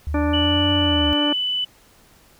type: linear two-way sweep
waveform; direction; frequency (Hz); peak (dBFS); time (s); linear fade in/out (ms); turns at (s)
sine; up then down; 73.42 to 93.8 to 74.1; -22; 0.07-1.13; 0; 0.73
type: harmonic tone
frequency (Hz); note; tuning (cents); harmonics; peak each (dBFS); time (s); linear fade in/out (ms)
293.7; D4; 0; 1 / 2 / 3 / 4 / 5 / 6 / 8; -20 / -26 / -30 / -32 / -34 / -36 / -38; 0.14-1.33; 5
type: tone with pitch glide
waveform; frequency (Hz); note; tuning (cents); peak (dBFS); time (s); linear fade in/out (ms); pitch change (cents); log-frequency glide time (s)
sine; 2960 to 2989; F#7 to F#7; 0 to +17; -20; 0.33-1.65; 10; +17; 0.7-1.06
effects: pink hiss -53 dBFS RMS until 2.39 s